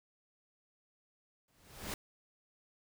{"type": "noise with exponential growth", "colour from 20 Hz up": "pink", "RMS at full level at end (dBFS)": -37, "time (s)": [1.48, 1.94], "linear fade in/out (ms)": 2, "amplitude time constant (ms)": 100, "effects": []}